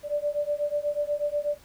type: beating tone pair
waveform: sine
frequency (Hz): 583 / 591.2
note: D5 / D5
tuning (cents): -13 / +11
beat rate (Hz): 8.2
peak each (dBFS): -28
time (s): 0.03-1.58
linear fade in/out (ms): 50
effects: pink hiss -55 dBFS RMS until 1.64 s